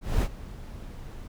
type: noise with ADSR envelope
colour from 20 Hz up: brown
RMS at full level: -22 dBFS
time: 0.01-1.28 s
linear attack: 210 ms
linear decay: 62 ms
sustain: -18 dB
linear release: 14 ms
effects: none